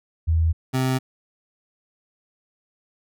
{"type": "tone pair in turn", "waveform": ["sine", "25% pulse"], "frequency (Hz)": [81.4, 130.16], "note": ["E2", "C3"], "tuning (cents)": [-21, -9], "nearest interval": "minor sixth", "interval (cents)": 812, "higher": "second", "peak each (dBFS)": -16, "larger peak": "neither", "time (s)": [[0.27, 0.53], [0.73, 0.99]], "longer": "neither", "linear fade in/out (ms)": 20, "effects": []}